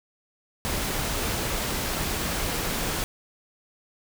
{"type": "noise", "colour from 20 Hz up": "pink", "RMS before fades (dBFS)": -28, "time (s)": [0.65, 3.04], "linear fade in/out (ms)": 0, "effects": []}